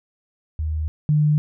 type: tone pair in turn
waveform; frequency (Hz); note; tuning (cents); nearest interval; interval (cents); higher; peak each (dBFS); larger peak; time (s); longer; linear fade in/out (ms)
sine; 77.78 / 150.35; D#2 / D3; 0 / +41; major seventh; 1141; second; -21 / -14; second; 0.59-0.88 / 1.09-1.38; neither; 0
effects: none